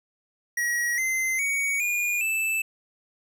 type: tone with pitch steps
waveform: square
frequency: 1908 / 2069 / 2243 / 2432 / 2637 Hz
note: A#6 / C7 / C#7 / D#7 / E7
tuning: +40 / -20 / +20 / -40 / 0 cents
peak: -24 dBFS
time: 0.57-2.62 s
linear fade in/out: 5 ms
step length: 410 ms
effects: none